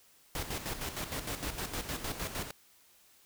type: noise with tremolo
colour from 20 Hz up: pink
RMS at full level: -36 dBFS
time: 0.35-2.51 s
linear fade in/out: 2 ms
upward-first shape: square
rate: 6.5 Hz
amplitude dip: 60%
effects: white hiss -63 dBFS RMS until 3.25 s